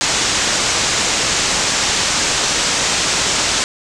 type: low-pass noise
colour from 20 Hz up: white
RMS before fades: -17 dBFS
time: 0.01-3.64 s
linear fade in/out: 0 ms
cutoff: 7800 Hz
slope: 48 dB/octave
effects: none

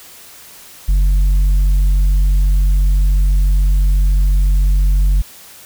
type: tone with tanh clipping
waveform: sine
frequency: 47 Hz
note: F#1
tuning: 28 cents sharp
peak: -10 dBFS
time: 0.88-5.22 s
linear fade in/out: 10 ms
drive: 4 dB
effects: white hiss -39 dBFS RMS until 5.65 s

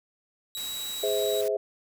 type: tone with vibrato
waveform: sawtooth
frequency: 3865 Hz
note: B7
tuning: 38 cents flat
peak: -30 dBFS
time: 0.55-1.41 s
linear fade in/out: 0 ms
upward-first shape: triangle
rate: 7.1 Hz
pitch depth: 8 cents each way
type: noise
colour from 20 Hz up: white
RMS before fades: -41 dBFS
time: 0.57-1.48 s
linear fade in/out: 0 ms
type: chord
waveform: sine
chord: Ab augmented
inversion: none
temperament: just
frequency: 415.3 / 519.1 / 648.9 Hz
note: Ab4 / C5 / E5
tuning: 0 / -14 / -27 cents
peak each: -27 / -30 / -29 dBFS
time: 1.03-1.57 s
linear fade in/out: 5 ms
effects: none

